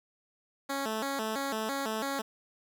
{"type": "tone with vibrato", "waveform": "10% pulse", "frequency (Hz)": 245.8, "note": "B3", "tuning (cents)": -8, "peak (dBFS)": -23, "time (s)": [0.69, 2.22], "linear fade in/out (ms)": 10, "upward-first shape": "square", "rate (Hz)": 3, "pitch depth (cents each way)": 200, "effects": []}